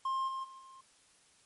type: tone with level steps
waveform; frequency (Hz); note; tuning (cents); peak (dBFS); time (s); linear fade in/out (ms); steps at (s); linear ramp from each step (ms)
triangle; 1061; C6; +24; -29 / -34 / -47 / -50; 0.05-0.81; 5; 0.27 / 0.43 / 0.58; 20
effects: white hiss -65 dBFS RMS until 1.45 s + MP3 48 kbps